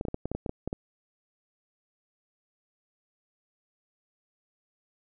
clicks, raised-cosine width 2 ms, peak -18 dBFS, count 11, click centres 0.011 / 0.052 / 0.084 / 0.144 / 0.256 / 0.316 / 0.35 / 0.462 / 0.494 / 0.676 / 0.729 s, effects none

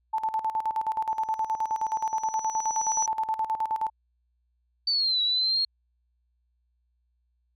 sine tone with tremolo, 880 Hz, A5, in tune, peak -23 dBFS, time 0.13-3.9 s, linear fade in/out 10 ms, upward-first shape square, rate 9.5 Hz, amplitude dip 75%
sine tone with exponential growth, 5920 Hz, F#8, in tune, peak -24 dBFS, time 1.08-3.06 s, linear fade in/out 2 ms, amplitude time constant 430 ms
sine linear two-way sweep, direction down then up, 4600 to 3880 to 4284 Hz, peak -22 dBFS, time 4.87-5.65 s, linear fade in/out 5 ms, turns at 5.22 s
effects added 60 Hz sine -69 dBFS peak until 7.55 s

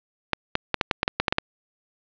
clicks, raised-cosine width 0.3 ms, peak -4 dBFS, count 11, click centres 0.333 / 0.554 / 0.743 / 0.812 / 0.912 / 1.031 / 1.079 / 1.2 / 1.282 / 1.325 / 1.384 s, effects resampled to 11025 Hz + 7-bit

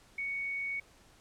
sine tone, 2228 Hz, C#7, 8 cents sharp, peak -33 dBFS, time 0.18-0.8 s, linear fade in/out 5 ms, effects pink hiss -61 dBFS RMS until 1.2 s + low-pass 10000 Hz 12 dB/octave

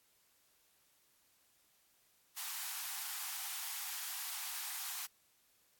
white high-pass noise, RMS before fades -42 dBFS, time 2.36-5.07 s, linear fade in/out 20 ms, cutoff 730 Hz, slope 96 dB/octave, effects white hiss -72 dBFS RMS until 5.79 s + AAC 64 kbps

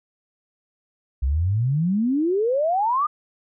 sine exponential sweep, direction up, 61.74 to 1244.5 Hz, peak -18 dBFS, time 1.22-3.07 s, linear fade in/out 10 ms, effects none

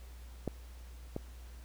clicks, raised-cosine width 2 ms, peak -20 / -22 dBFS, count 2, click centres 0.477 / 1.164 s, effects added 60 Hz sine -47 dBFS peak until 1.64 s + pink hiss -60 dBFS RMS until 1.64 s

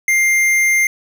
sine tone with tanh clipping, 2100 Hz, C7, 6 cents sharp, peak -13 dBFS, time 0.08-0.87 s, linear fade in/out 2 ms, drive 16 dB, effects none

